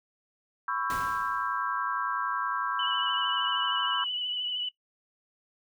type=chord; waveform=sine; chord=C# half-diminished seventh; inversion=third; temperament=just; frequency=997.9 / 1108.7 / 1330.5 / 1596.6 Hz; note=B5 / C#6 / E6 / G6; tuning=+18 / 0 / +16 / +31 cents; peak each=-35 / -32 / -33 / -35 dBFS; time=0.68-4.04 s; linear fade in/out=2 ms
type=noise with exponential decay; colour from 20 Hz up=pink; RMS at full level=-37 dBFS; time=0.9-1.78 s; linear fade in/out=1 ms; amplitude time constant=190 ms
type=tone with vibrato; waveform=sine; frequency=2971 Hz; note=F#7; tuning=6 cents sharp; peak=-29 dBFS; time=2.79-4.69 s; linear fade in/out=5 ms; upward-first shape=triangle; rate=13 Hz; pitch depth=38 cents each way
effects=noise-tail reverb RT60 0.1 s tail -18 dB re dry